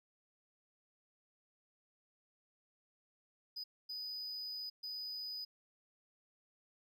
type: tone bursts at uneven times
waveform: triangle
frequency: 4978 Hz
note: D#8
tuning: in tune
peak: -40 dBFS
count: 3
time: 3.56-3.64 / 3.89-4.7 / 4.83-5.45 s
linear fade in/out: 10 ms
effects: none